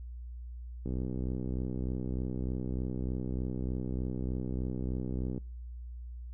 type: click train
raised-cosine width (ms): 3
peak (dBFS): -23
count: 287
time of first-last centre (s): 0.86-5.378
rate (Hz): 63.3
effects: noise-tail reverb RT60 0.4 s tail -26 dB re dry + added 60 Hz sine -40 dBFS peak until 6.33 s